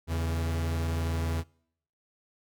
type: tone pair together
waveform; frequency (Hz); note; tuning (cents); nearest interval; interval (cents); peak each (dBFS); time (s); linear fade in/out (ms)
45% pulse; 82.41 / 141.38; E2 / C#3; 0 / +34; major sixth; 934; -28 / -37; 0.07-1.44; 50
effects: noise-tail reverb RT60 0.7 s tail -26 dB re dry